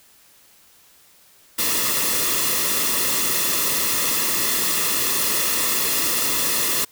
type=noise with comb filter; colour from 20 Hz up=white; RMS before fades=-21 dBFS; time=1.58-6.85 s; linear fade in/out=10 ms; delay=1.3 ms; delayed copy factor=-0.65; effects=white hiss -53 dBFS RMS until 6.91 s